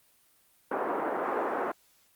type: band-pass noise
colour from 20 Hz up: pink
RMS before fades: -31 dBFS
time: 0.71-1.72 s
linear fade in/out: 5 ms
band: 320 to 1400 Hz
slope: 24 dB/octave
effects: white hiss -65 dBFS RMS until 2.15 s + Opus 32 kbps

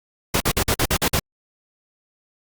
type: noise bursts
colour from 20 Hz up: pink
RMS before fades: -19 dBFS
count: 8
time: 0.34-1.195 s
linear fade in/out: 5 ms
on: 64 ms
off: 49 ms
effects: Opus 48 kbps

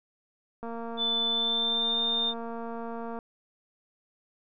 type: click train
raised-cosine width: 1 ms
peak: -25 dBFS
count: 592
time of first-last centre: 0.63-3.188 s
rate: 231 Hz
type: tone with pitch glide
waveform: sine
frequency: 3511 to 3620 Hz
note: A7 to A7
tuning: -4 to +48 cents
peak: -25 dBFS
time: 0.97-2.34 s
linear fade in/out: 50 ms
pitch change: +52 cents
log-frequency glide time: 1.29-2 s
effects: none

